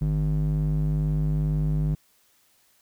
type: tone with band-pass filter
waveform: square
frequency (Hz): 51.1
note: G#1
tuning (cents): -27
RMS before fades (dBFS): -24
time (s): 0.01-1.95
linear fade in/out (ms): 5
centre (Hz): 130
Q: 3.2
effects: white hiss -63 dBFS RMS until 2.81 s